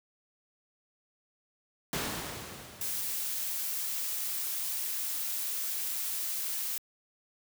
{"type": "noise with exponential decay", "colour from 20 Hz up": "pink", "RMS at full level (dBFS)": -31, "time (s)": [1.93, 3.77], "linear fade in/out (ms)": 1, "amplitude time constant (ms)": 400}
{"type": "noise", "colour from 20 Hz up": "blue", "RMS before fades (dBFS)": -34, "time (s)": [2.81, 6.78], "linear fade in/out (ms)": 2}
{"effects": ["high-pass 80 Hz 12 dB/octave"]}